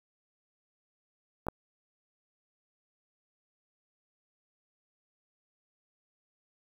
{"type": "clicks", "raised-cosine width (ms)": 1, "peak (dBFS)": [-23, -15], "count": 2, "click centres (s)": [1.468, 1.485], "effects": ["8-bit"]}